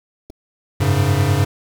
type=clicks; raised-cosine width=2 ms; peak=-24 / -26 dBFS; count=2; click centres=0.3 / 0.303 s
type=chord; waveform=square; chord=F# suspended second; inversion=none; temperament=equal with one note detuned; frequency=94.06 / 103.83 / 138.59 Hz; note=F#2 / G#2 / C#3; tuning=+29 / 0 / 0 cents; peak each=-19 dBFS; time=0.8-1.45 s; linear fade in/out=10 ms
effects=7-bit